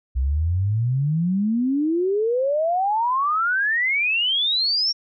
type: exponential sweep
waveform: sine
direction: up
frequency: 61.74 to 5600 Hz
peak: -18 dBFS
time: 0.15-4.93 s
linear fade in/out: 20 ms
effects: none